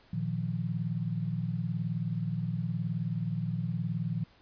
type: chord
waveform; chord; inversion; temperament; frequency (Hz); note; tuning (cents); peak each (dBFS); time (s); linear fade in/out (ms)
sine; Bb suspended fourth; none; equal; 116.54 / 155.56 / 174.61; Bb2 / Eb3 / F3; 0 / 0 / 0; -34; 0.13-4.24; 5
effects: pink hiss -61 dBFS RMS until 4.41 s + resampled to 11025 Hz